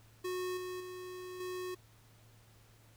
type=tone with level steps; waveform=square; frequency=365.3 Hz; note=F#4; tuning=22 cents flat; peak=-36 / -40 / -44 / -39 dBFS; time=0.24-1.75 s; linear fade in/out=10 ms; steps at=0.57 / 0.8 / 1.4 s; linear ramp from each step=5 ms; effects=added 111 Hz sine -61 dBFS peak until 2.96 s + pink hiss -65 dBFS RMS until 2.96 s